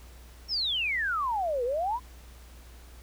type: exponential two-way sweep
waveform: sine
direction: down then up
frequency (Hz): 5588 to 467.2 to 1038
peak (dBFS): -26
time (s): 0.48-2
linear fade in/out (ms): 50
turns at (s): 1.64
effects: added 60 Hz sine -47 dBFS peak until 3.02 s + pink hiss -55 dBFS RMS until 3.02 s